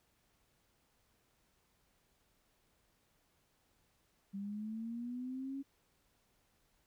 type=linear sweep; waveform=sine; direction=up; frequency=194.8 to 277.2 Hz; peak=-39 dBFS; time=4.33-5.63 s; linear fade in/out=20 ms; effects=pink hiss -75 dBFS RMS until 6.86 s